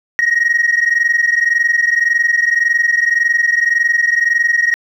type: tone pair together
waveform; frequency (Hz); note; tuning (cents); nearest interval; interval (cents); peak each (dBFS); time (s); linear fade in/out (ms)
sine; 1872 / 1893.8; A#6 / A#6; +7 / +27; unison; 20; -12; 0.19-4.74; 0
effects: tanh soft clip ceiling -7 dBFS + 8-bit